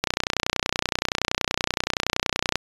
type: click train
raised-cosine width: 0.2 ms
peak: -3 dBFS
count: 78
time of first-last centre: 0.04-2.556 s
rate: 30.6 Hz
effects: resampled to 24000 Hz